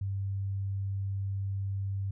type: tone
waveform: sine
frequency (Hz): 98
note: G2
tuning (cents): 0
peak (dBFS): -30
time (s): 0.01-2.11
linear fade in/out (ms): 5
effects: none